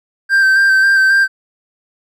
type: tone with vibrato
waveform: triangle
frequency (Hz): 1568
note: G6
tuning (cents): 0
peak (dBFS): -6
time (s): 0.29-1.28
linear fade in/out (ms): 50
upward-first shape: square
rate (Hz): 3.7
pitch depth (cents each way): 20
effects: none